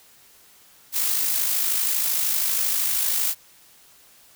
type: noise with amplitude modulation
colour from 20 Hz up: blue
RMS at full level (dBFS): -21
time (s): 0.92-3.35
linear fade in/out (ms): 50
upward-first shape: sine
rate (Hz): 52.8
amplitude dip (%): 40
effects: white hiss -53 dBFS RMS until 4.35 s